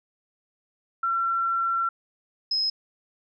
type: tone pair in turn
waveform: sine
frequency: 1357 / 5123 Hz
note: E6 / D#8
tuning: +50 / +50 cents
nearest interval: octave + major seventh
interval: 2300 cents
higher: second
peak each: -22 dBFS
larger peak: neither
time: 1.03-1.89 / 2.51-2.7 s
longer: first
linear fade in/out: 5 ms
effects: none